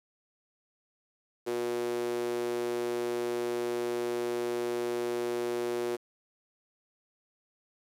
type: tone with high-pass filter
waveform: sawtooth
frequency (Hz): 120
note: B2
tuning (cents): -49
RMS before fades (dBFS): -32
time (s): 1.46-5.97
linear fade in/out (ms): 20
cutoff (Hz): 390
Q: 6
effects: resampled to 32000 Hz + 9-bit